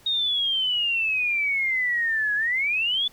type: exponential two-way sweep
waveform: sine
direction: down then up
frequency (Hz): 3742 to 1661.2 to 3503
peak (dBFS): -21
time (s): 0.06-3.08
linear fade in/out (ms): 5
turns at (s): 2.35
effects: pink hiss -54 dBFS RMS until 3.12 s